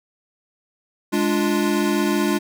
square chord, D diminished, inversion second, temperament equal, 207.7 / 293.7 / 349.2 Hz, Ab3 / D4 / F4, 0 / 0 / 0 cents, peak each -23 dBFS, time 1.12-2.39 s, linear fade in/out 20 ms, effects none

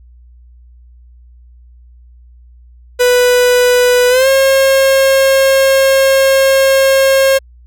45% pulse tone with pitch glide, 493.9 to 538.6 Hz, B4 to C#5, 0 to -50 cents, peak -7 dBFS, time 2.99-7.39 s, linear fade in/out 20 ms, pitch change +150 cents, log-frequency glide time 4.09-4.28 s, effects added 60 Hz sine -38 dBFS peak until 7.66 s

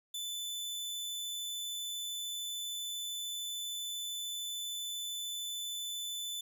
sawtooth tone, 3507 Hz, A7, 6 cents flat, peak -34 dBFS, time 0.14-6.41 s, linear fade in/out 5 ms, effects none

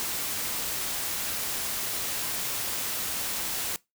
white noise, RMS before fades -31 dBFS, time 0-3.76 s, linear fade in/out 0 ms, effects noise-tail reverb RT60 0.2 s tail -22 dB re dry

